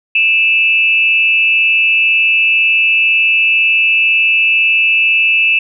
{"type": "tone with amplitude modulation", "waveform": "sine", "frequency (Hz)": 2636, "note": "E7", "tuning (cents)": -1, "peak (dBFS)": -5, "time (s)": [0.15, 5.59], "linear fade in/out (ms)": 5, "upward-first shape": "sine", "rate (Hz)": 222, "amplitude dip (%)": 65, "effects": []}